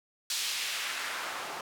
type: noise with band-pass filter sweep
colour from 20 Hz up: white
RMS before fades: -35 dBFS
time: 0.3-1.61 s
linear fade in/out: 2 ms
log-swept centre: 4500 to 740 Hz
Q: 0.98
effects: none